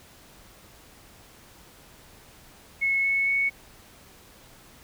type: tone with pitch steps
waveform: sine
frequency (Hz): 2189 / 2203 / 2217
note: C#7 / C#7 / C#7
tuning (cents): -22 / -11 / 0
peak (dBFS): -21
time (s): 2.81-3.5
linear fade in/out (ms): 20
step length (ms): 230
effects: pink hiss -52 dBFS RMS until 4.83 s